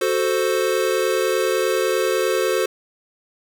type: chord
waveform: square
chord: F# diminished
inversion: none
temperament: equal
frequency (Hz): 370 / 440 / 523.3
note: F#4 / A4 / C5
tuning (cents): 0 / 0 / 0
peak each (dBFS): -23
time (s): 0.01-2.66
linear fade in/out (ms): 5
effects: none